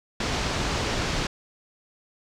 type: low-pass noise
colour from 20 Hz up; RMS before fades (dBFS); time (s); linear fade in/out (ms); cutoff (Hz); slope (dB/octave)
pink; -27; 0.2-1.27; 5; 6400; 24
effects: none